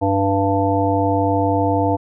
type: harmonic tone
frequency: 98.2 Hz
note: G2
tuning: 4 cents sharp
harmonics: 1 / 3 / 5 / 7 / 9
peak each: -21 / -20 / -22 / -21 / -22 dBFS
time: 0.01-1.97 s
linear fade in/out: 20 ms
effects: none